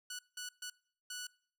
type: tone bursts at uneven times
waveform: 10% pulse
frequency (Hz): 1476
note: F#6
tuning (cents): -5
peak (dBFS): -33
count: 4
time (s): 0.1-0.19 / 0.37-0.49 / 0.62-0.7 / 1.1-1.27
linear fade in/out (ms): 5
effects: noise-tail reverb RT60 0.5 s tail -22 dB re dry